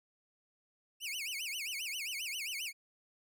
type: tone with vibrato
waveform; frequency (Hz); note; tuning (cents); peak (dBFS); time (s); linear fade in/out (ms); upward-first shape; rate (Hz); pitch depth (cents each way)
sawtooth; 2561; D#7; +49; -34; 1-2.73; 50; sine; 7.5; 300
effects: none